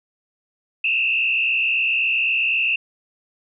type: tone with frequency modulation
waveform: sine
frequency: 2666 Hz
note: E7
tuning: 19 cents sharp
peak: -17 dBFS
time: 0.84-2.76 s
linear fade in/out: 5 ms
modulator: 63.8 Hz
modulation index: 1.9
effects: none